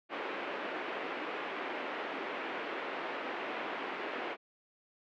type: band-pass noise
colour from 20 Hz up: pink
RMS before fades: -39 dBFS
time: 0.09-4.37 s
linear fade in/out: 50 ms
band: 310 to 2700 Hz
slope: 24 dB/octave
effects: none